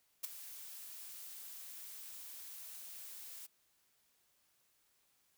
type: noise with ADSR envelope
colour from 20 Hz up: blue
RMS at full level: -36 dBFS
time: 0.23-3.47 s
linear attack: 15 ms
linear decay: 11 ms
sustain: -14 dB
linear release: 17 ms
effects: white hiss -75 dBFS RMS until 5.37 s